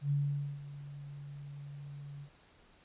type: tone with ADSR envelope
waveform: sine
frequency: 142.7 Hz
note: D3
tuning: 49 cents flat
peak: -27 dBFS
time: 0.01-2.3 s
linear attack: 99 ms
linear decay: 480 ms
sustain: -16 dB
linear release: 79 ms
effects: pink hiss -63 dBFS RMS until 2.84 s + resampled to 8000 Hz